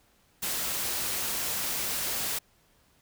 white noise, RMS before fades -31 dBFS, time 0.42-2.39 s, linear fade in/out 10 ms, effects pink hiss -65 dBFS RMS until 3.01 s

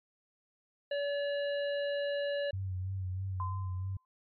harmonic tone, 571 Hz, D5, 49 cents flat, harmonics 1 / 3 / 5 / 7, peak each -31 / -41 / -45 / -48 dBFS, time 0.91-2.51 s, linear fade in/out 5 ms
sine tone with vibrato, 94 Hz, F#2, 28 cents sharp, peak -33 dBFS, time 2.53-3.97 s, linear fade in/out 5 ms, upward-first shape sine, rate 3.1 Hz, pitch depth 44 cents each way
sine tone with exponential decay, 1029 Hz, C6, 29 cents flat, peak -33 dBFS, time 3.4-4.05 s, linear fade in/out 1 ms, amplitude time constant 140 ms
effects MP3 64 kbps

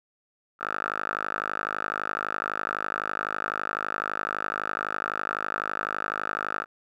5% pulse tone with band-pass filter, 51.91 Hz, G#1, in tune, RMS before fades -31 dBFS, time 0.59-6.66 s, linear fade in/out 50 ms, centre 1300 Hz, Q 5.9, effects none

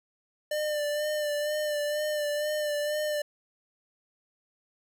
square tone with vibrato, 597 Hz, D5, 28 cents sharp, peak -28 dBFS, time 0.51-3.22 s, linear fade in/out 5 ms, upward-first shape sine, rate 2.1 Hz, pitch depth 30 cents each way, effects none

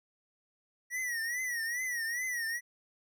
square tone with vibrato, 1917 Hz, A#6, 48 cents sharp, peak -33 dBFS, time 0.9-2.61 s, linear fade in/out 50 ms, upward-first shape triangle, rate 2.4 Hz, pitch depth 130 cents each way, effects none

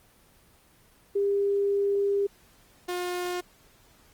sine / sawtooth tone pair in turn, 400.8 / 357.1 Hz, G4 / F4, +38 / +39 cents, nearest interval major second, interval 199 cents, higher first, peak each -22 / -25 dBFS, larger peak first, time 1.15-2.27 / 2.88-3.41 s, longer first, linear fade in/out 10 ms, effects pink hiss -59 dBFS RMS until 4.13 s + Opus 24 kbps

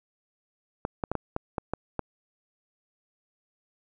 clicks, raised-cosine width 1 ms, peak -14 dBFS, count 8, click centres 0.851 / 1.038 / 1.116 / 1.153 / 1.364 / 1.582 / 1.736 / 1.993 s, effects none

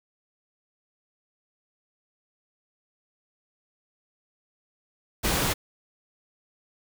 pink noise, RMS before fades -25 dBFS, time 5.23-5.54 s, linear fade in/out 20 ms, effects none

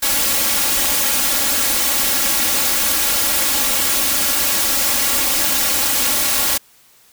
white noise with comb filter, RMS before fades -17 dBFS, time 0.02-6.58 s, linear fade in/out 10 ms, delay 3.6 ms, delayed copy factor +0.95, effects white hiss -51 dBFS RMS until 7.12 s

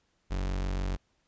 40% pulse tone, 46.88 Hz, F#1, 23 cents sharp, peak -28 dBFS, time 0.3-0.97 s, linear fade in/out 20 ms, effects pink hiss -73 dBFS RMS until 1.27 s + resampled to 16000 Hz

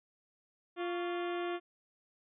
harmonic tone with a mistuned harmonic, 349.2 Hz, F4, in tune, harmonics 1 / 2 / 3 / 4 / 5 / 6 / 7 / 8 / 9 / 10, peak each -35 / -41 / -45 / -47 / -49 / -51 / -52 / -53 / -54 / -55 dBFS, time 0.76-1.6 s, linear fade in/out 50 ms, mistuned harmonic 3, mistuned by +110 cents, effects none

